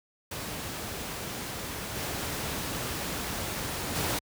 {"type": "noise with level steps", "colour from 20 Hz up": "pink", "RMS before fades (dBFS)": [-36, -33, -29], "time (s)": [0.31, 4.19], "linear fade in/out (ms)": 5, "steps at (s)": [1.94, 3.94], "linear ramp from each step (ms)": 20, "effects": ["high-pass 60 Hz 12 dB/octave"]}